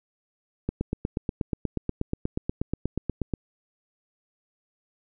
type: click train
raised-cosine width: 3 ms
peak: -13 dBFS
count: 23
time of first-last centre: 0.69-3.337 s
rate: 8.31 Hz
effects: none